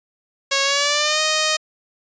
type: tone with pitch glide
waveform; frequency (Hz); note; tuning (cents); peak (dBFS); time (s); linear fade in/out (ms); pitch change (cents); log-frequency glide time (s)
5% pulse; 550 to 620.9; C#5 to D#5; -14 to -4; -5; 0.51-1.57; 10; +210; 0.63-1.21
effects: resampled to 16000 Hz